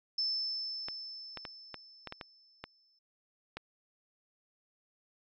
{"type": "tone with exponential decay", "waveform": "sine", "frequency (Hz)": 5274, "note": "E8", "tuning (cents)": 0, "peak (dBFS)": -29, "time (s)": [0.18, 2.99], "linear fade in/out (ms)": 5, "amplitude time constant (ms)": 610}
{"type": "clicks", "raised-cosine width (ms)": 0.3, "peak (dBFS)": -24, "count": 9, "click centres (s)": [0.885, 1.373, 1.452, 1.743, 2.073, 2.124, 2.212, 2.64, 3.57]}
{"effects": []}